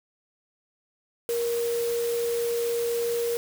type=tone in noise; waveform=sine; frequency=470 Hz; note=A#4; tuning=14 cents sharp; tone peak=-24 dBFS; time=1.29-3.37 s; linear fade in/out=0 ms; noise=white; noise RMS=-37 dBFS; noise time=1.29-3.37 s; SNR=+10 dB; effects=none